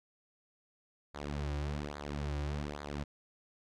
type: tone with flanger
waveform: sawtooth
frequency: 73 Hz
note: D2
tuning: 10 cents flat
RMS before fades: -38 dBFS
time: 1.14-3.04 s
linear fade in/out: 10 ms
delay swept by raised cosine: 0.35 to 4.65 ms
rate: 1.2 Hz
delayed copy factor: -0.8
effects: low-pass 6000 Hz 12 dB/octave